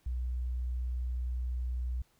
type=tone; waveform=sine; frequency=61.74 Hz; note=B1; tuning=in tune; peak=-31 dBFS; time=0.06-2.02 s; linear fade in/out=5 ms; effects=pink hiss -70 dBFS RMS until 2.19 s